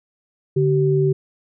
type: tone pair together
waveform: sine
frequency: 144.82 / 383.4 Hz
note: D3 / G4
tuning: -24 / -38 cents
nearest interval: octave + perfect fourth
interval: 1686 cents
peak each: -17 dBFS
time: 0.56-1.13 s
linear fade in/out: 10 ms
effects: none